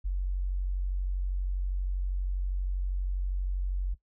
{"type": "tone", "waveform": "sine", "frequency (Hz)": 46.25, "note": "F#1", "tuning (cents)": 0, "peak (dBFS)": -27, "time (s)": [0.04, 3.95], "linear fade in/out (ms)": 20, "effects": ["noise-tail reverb RT60 0.1 s tail -17 dB re dry"]}